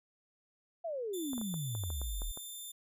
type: exponential sweep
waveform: sine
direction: down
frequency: 698.5 to 35.4 Hz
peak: -35 dBFS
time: 0.84-2.32 s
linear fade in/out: 10 ms
type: tone with pitch glide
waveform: 5% pulse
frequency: 3535 to 3568 Hz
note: A7 to A7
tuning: +7 to +23 cents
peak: -36 dBFS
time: 1.13-2.72 s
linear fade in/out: 10 ms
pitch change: +16 cents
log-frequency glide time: 1.74-2.18 s
type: clicks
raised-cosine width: 1 ms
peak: -32 dBFS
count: 10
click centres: 1.333 / 1.38 / 1.414 / 1.541 / 1.751 / 1.837 / 1.903 / 2.016 / 2.219 / 2.374 s
effects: none